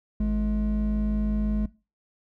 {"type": "tone pair together", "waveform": "triangle", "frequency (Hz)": [52.9, 211.6], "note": ["G#1", "G#3"], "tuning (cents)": [33, 33], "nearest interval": "2 octaves", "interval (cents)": 2400, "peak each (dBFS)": [-22, -22], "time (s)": [0.2, 1.66], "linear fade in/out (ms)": 5, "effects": ["noise-tail reverb RT60 0.3 s tail -21 dB re dry", "tanh soft clip ceiling -16 dBFS"]}